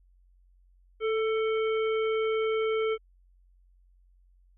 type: harmonic tone with a mistuned harmonic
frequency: 444.8 Hz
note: A4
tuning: 19 cents sharp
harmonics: 1 / 3 / 5 / 7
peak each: -25 / -36 / -38 / -43 dBFS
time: 1-2.98 s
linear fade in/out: 50 ms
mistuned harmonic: 1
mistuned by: -19 cents
effects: added 45 Hz sine -58 dBFS peak until 4.57 s